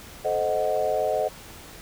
sine chord, A diminished seventh, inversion none, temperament equal with one note detuned, 436 / 523.3 / 622.3 / 740 Hz, A4 / C5 / Eb5 / Gb5, -16 / 0 / 0 / 0 cents, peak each -29 / -28 / -25 / -28 dBFS, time 0.24-1.29 s, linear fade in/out 20 ms, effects pink hiss -44 dBFS RMS until 1.81 s

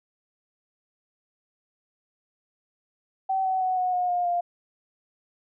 sine tone with pitch steps, 766 / 754.6 / 743.3 / 732.3 / 721.3 / 710.6 / 700 Hz, G5 / F#5 / F#5 / F#5 / F#5 / F5 / F5, -40 / +34 / +8 / -18 / -44 / +30 / +4 cents, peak -22 dBFS, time 3.29-4.41 s, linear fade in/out 10 ms, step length 160 ms, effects none

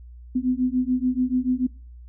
sine beating tone pair, 250 / 256.9 Hz, B3 / C4, +21 / -32 cents, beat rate 6.9 Hz, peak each -23 dBFS, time 0.35-1.67 s, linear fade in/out 10 ms, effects noise-tail reverb RT60 0.4 s tail -23 dB re dry + added 60 Hz sine -40 dBFS peak until 2.08 s

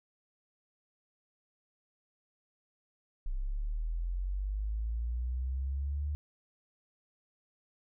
sine linear sweep, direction up, 31.25 to 74.4 Hz, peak -31 dBFS, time 3.26-6.15 s, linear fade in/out 0 ms, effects none

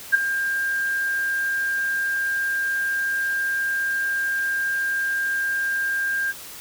sine tone with ADSR envelope, 1600 Hz, G6, 35 cents sharp, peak -9 dBFS, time 0.12-6.33 s, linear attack 26 ms, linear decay 11 ms, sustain -12 dB, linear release 31 ms, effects white hiss -39 dBFS RMS until 6.6 s

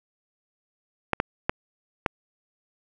clicks, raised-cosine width 0.5 ms, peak -6 dBFS, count 4, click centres 1.133 / 1.201 / 1.495 / 2.062 s, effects none

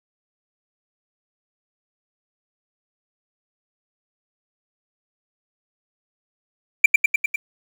triangle tone with echo, 2353 Hz, D7, 3 cents sharp, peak -3 dBFS, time 6.84-6.86 s, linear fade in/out 5 ms, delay 100 ms, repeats 5, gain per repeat -3 dB, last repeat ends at 7.36 s, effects 7-bit

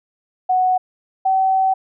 sine tone pair in turn, 740 / 763.4 Hz, F#5 / G5, 0 / -46 cents, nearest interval minor second, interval 54 cents, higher second, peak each -13 dBFS, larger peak neither, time 0.49-0.78 / 1.25-1.74 s, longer second, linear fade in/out 10 ms, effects none

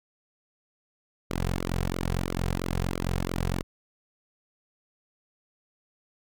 sawtooth tone with flanger, 44.41 Hz, F1, 30 cents sharp, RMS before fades -29 dBFS, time 1.3-3.63 s, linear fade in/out 10 ms, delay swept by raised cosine 1.1 to 3.5 ms, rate 3 Hz, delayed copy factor -0.9, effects none

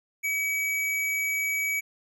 square tone, 2276 Hz, C#7, 45 cents sharp, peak -26 dBFS, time 0.23-1.81 s, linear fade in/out 20 ms, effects none

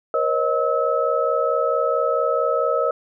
sine tone cluster, 477.5 / 542 / 622 / 1295 Hz, A#4 / C#5 / D#5 / E6, +42 / -39 / -1 / -31 cents, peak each -23 dBFS, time 0.14-2.91 s, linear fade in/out 2 ms, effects none

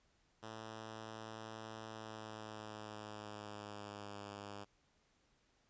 5% pulse tone with pitch glide, 110.5 to 101.92 Hz, A2 to G#2, +8 to -32 cents, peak -36 dBFS, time 0.42-4.65 s, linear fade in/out 20 ms, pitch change -140 cents, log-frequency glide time 1.87-4.24 s, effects pink hiss -75 dBFS RMS until 5.69 s + resampled to 16000 Hz

